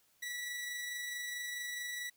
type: tone with amplitude modulation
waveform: sawtooth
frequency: 1949 Hz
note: B6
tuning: 23 cents flat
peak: -34 dBFS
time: 0.22-2.1 s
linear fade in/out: 10 ms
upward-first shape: sine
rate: 24.6 Hz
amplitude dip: 25%
effects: white hiss -71 dBFS RMS until 2.16 s